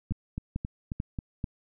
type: two click trains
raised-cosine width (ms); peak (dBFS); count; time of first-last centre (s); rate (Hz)
5; -18 / -20; 4 / 5; 0.12-1.442 / 0.11-1.188; 2.27 / 3.71
effects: none